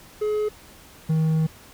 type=tone pair in turn; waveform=triangle; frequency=423.7 / 158.71 Hz; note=G#4 / D#3; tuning=+35 / +35 cents; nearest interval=octave + perfect fourth; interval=1700 cents; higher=first; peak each=-19 / -16 dBFS; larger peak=second; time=0.21-0.49 / 1.09-1.47 s; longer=second; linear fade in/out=10 ms; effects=pink hiss -48 dBFS RMS until 1.73 s